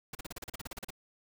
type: noise bursts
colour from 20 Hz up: pink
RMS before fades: -41 dBFS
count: 14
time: 0.13-0.905 s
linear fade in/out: 5 ms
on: 21 ms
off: 37 ms
effects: none